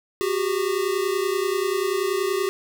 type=tone pair together; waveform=square; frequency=370 / 400.4 Hz; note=F#4 / G4; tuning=0 / +37 cents; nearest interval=minor second; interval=137 cents; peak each=-25 dBFS; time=0.21-2.49 s; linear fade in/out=0 ms; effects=none